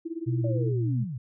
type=tone with tremolo; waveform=sine; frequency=329.7 Hz; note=E4; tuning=in tune; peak=-28 dBFS; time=0.05-0.72 s; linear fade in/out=10 ms; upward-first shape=sine; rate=18 Hz; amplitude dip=90%
type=tone with vibrato; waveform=sine; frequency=121.6 Hz; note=B2; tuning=26 cents flat; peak=-24 dBFS; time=0.26-1.05 s; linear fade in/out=20 ms; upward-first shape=square; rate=3.2 Hz; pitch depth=40 cents each way
type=linear sweep; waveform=sine; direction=down; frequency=587.3 to 110 Hz; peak=-31 dBFS; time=0.44-1.18 s; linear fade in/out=5 ms
effects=none